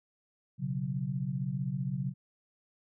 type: chord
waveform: sine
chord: B suspended second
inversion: none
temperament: just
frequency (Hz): 123.47 / 138.9 / 185.21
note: B2 / C#3 / F#3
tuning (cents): 0 / +4 / +2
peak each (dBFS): -38 / -33 / -36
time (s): 0.58-2.14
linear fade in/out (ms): 50
effects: none